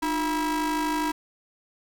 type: ring-modulated tone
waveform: 45% pulse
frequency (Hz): 329.6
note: E4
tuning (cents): 0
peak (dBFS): -21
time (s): 0.02-1.12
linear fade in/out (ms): 10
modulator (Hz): 633
effects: none